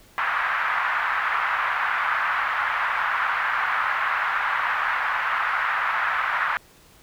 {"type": "band-pass noise", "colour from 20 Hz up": "white", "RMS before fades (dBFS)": -24, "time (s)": [0.18, 6.57], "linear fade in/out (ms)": 0, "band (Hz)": [980, 1700], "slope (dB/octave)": 24, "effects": ["pink hiss -53 dBFS RMS until 7.02 s"]}